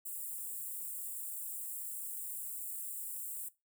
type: high-pass noise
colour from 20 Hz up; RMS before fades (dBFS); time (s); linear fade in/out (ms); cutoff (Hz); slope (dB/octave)
white; -42; 0.05-3.49; 10; 7500; 96
effects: noise-tail reverb RT60 0.2 s tail -17 dB re dry